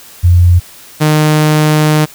sine / sawtooth tone pair in turn, 88 / 153.11 Hz, F2 / D#3, +14 / -28 cents, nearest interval minor seventh, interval 958 cents, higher second, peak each -3 dBFS, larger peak neither, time 0.23-0.6 / 1-2.06 s, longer second, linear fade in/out 20 ms, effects white hiss -36 dBFS RMS until 2.14 s

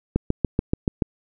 click train, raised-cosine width 3 ms, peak -6 dBFS, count 7, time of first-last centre 0.16-1.022 s, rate 6.96 Hz, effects none

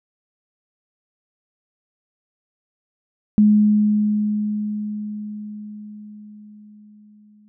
sine tone with exponential decay, 210.2 Hz, G#3, 21 cents sharp, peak -9 dBFS, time 3.38-7.48 s, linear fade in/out 0 ms, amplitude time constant 890 ms, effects none

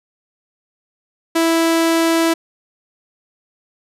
sawtooth tone, 329.6 Hz, E4, in tune, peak -9 dBFS, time 1.35-2.34 s, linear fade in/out 10 ms, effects resampled to 32000 Hz

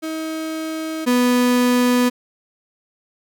35% pulse tone pair in turn, 317.9 / 246.9 Hz, D#4 / B3, +37 / 0 cents, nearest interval major third, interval 437 cents, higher first, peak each -22 / -12 dBFS, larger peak second, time 0.02-1.06 / 1.06-2.1 s, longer neither, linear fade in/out 20 ms, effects none

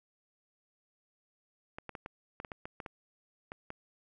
clicks, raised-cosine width 0.5 ms, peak -26 dBFS, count 12, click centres 1.785 / 1.893 / 1.952 / 2.061 / 2.401 / 2.448 / 2.518 / 2.655 / 2.802 / 2.862 / 3.519 / 3.704 s, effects none

